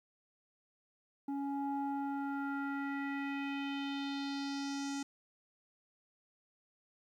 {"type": "tone with low-pass filter sweep", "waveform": "square", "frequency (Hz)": 278.7, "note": "C#4", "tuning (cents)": 9, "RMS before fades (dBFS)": -38, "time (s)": [1.28, 5.03], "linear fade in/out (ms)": 5, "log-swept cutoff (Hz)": [630, 6900], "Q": 3, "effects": ["12-bit"]}